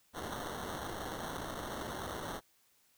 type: noise with sample-and-hold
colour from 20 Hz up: blue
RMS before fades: -41 dBFS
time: 0.13-2.41 s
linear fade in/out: 50 ms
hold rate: 2450 Hz
effects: white hiss -70 dBFS RMS until 2.97 s